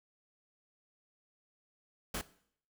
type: noise with echo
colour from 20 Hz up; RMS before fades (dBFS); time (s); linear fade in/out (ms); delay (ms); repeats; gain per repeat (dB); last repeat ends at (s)
pink; -37; 2.14-2.18; 5; 34; 1; -2; 2.214
effects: noise-tail reverb RT60 0.6 s tail -17 dB re dry